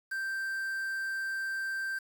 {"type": "tone with quantisation", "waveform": "triangle", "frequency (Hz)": 1568, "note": "G6", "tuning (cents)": 0, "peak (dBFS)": -30, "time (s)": [0.11, 1.99], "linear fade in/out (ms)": 10, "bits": 8, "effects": []}